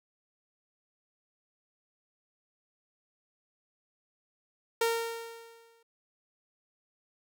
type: tone with exponential decay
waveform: sawtooth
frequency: 460.3 Hz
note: A#4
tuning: 22 cents flat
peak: -20 dBFS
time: 4.81-5.83 s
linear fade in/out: 5 ms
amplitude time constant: 220 ms
effects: none